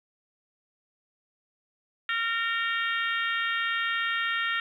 harmonic tone with a mistuned harmonic, 459.2 Hz, A#4, 26 cents flat, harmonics 3 / 4 / 5 / 6 / 7 / 8, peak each -30 / -29 / -36 / -36 / -37 / -40 dBFS, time 2.09-4.6 s, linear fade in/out 2 ms, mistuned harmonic 6, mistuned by +25 cents, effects 10-bit

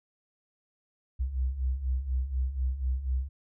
sine beating tone pair, 61.74 / 65.84 Hz, B1 / C2, 0 / +11 cents, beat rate 4.1 Hz, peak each -33 / -28 dBFS, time 1.19-3.29 s, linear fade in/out 20 ms, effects none

